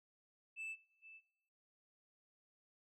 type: tone with echo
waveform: sine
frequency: 2636 Hz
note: E7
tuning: 1 cent flat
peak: -40 dBFS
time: 0.56-0.76 s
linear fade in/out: 50 ms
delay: 450 ms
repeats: 1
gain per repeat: -15 dB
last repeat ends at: 1.21 s
effects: noise-tail reverb RT60 1.0 s tail -22 dB re dry + tanh soft clip ceiling -42 dBFS